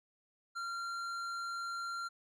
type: tone with hard clipping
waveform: sine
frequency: 1379 Hz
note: F6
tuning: 22 cents flat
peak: -39 dBFS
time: 0.55-2.09 s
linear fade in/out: 20 ms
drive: 10 dB
effects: none